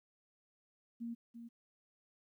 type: tone with echo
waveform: sine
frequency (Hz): 233.5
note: A#3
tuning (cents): +3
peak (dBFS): -39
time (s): 1-1.15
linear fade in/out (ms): 20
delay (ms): 340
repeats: 1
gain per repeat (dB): -8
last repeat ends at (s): 1.49
effects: 13-bit